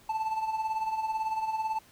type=tone with tremolo; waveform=triangle; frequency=879 Hz; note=A5; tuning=2 cents flat; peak=-24 dBFS; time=0.09-1.79 s; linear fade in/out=5 ms; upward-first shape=sine; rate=18 Hz; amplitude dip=60%; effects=pink hiss -58 dBFS RMS until 1.91 s